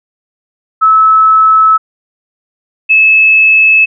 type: tone pair in turn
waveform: sine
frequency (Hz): 1300 / 2600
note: E6 / E7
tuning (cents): -24 / -24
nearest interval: octave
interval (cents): 1200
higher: second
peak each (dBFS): -3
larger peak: neither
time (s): 0.81-1.78 / 2.89-3.86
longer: neither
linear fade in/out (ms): 20
effects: none